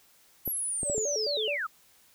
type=linear sweep; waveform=sine; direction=down; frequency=11880 to 1174.7 Hz; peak=-29 dBFS; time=0.45-1.67 s; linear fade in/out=10 ms
type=clicks; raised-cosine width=2 ms; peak=-22 dBFS; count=4; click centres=0.477 / 0.832 / 0.899 / 0.98 s
type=tone with vibrato; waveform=sine; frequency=501 Hz; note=B4; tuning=25 cents sharp; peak=-30 dBFS; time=0.84-1.58 s; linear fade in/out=50 ms; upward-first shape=square; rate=4.7 Hz; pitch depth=250 cents each way
effects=white hiss -61 dBFS RMS until 2.14 s